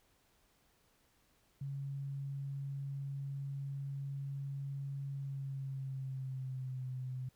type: tone with pitch glide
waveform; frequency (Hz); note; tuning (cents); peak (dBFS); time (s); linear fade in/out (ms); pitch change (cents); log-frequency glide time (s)
sine; 138.59 to 128.56; C#3 to C3; 0 to -30; -38; 1.61-7.29; 5; -130; 5.13-6.85
effects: pink hiss -72 dBFS RMS until 7.35 s